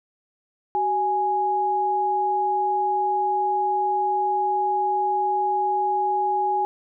sine tone pair together, 379.3 / 830.6 Hz, F#4 / G#5, +43 / 0 cents, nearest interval octave + major second, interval 1357 cents, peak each -28 / -20 dBFS, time 0.75-6.65 s, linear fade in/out 0 ms, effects none

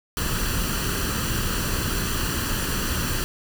pink noise with comb filter, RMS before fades -25 dBFS, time 0.17-3.24 s, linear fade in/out 0 ms, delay 0.68 ms, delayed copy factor +0.65, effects none

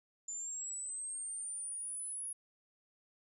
sine linear sweep, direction up, 7080 to 10490 Hz, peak -39 dBFS, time 0.28-2.33 s, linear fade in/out 5 ms, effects none

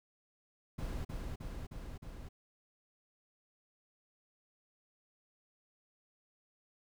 brown noise with echo, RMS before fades -39 dBFS, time 0.78-1.05 s, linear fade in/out 10 ms, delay 310 ms, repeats 4, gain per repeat -2 dB, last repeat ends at 2.29 s, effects none

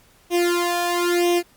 sawtooth tone with flanger, 349.2 Hz, F4, in tune, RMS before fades -20 dBFS, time 0.3-1.43 s, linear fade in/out 50 ms, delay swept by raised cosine 0.33 to 1.21 ms, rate 1 Hz, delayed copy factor +1, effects pink hiss -55 dBFS RMS until 1.56 s + Opus 48 kbps

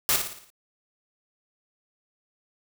white noise with echo, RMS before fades -22 dBFS, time 0.09-0.16 s, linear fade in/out 0 ms, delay 57 ms, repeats 6, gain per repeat -6 dB, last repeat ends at 0.502 s, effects none

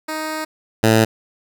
10% pulse tone pair in turn, 312.1 / 111.3 Hz, D#4 / A2, +5 / +20 cents, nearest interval octave + tritone, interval 1785 cents, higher first, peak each -15 / -3 dBFS, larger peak second, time 0.08-0.45 / 0.83-1.05 s, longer first, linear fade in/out 10 ms, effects none

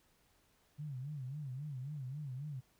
sine tone with vibrato, 138.59 Hz, C#3, in tune, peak -40 dBFS, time 0.78-2.61 s, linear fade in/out 20 ms, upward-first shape sine, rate 3.7 Hz, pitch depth 170 cents each way, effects pink hiss -72 dBFS RMS until 2.79 s

